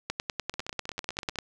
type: two click trains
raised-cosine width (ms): 0.2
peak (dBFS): -22 / -12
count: 14 / 14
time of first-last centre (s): 0.54-1.358 / 0.1-1.387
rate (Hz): 15.9 / 10.1
effects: none